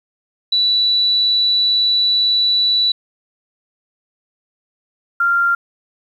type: tone pair in turn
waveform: sine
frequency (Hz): 3951 / 1388.8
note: B7 / F6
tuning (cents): 0 / -10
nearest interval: octave + tritone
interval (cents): 1810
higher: first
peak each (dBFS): -12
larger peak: neither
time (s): 0.52-2.92 / 5.2-5.55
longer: first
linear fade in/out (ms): 5
effects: 8-bit